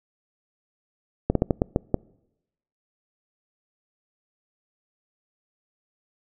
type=slowing click train; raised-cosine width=2 ms; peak=-6 dBFS; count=7; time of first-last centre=1.3-1.943 s; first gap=53 ms; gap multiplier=1.28; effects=noise-tail reverb RT60 0.9 s tail -26 dB re dry